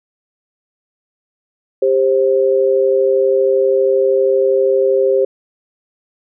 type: tone pair together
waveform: sine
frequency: 396.1 / 528.7 Hz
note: G4 / C5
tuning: +18 / +18 cents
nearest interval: perfect fourth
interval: 500 cents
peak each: -13 dBFS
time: 1.82-5.25 s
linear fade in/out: 5 ms
effects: none